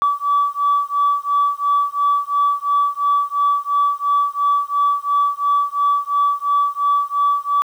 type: beating tone pair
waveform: sine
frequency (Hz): 1148 / 1150.9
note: D6 / D6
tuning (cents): -40 / -35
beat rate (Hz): 2.9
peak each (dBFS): -17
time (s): 0.02-7.62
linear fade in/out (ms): 0
effects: tanh soft clip ceiling -8 dBFS + 8-bit